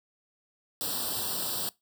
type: noise with comb filter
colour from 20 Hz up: white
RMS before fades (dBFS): -32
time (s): 0.81-1.69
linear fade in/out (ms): 0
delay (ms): 0.23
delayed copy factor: +0.95
effects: noise-tail reverb RT60 0.2 s tail -22 dB re dry + high-pass 80 Hz 12 dB/octave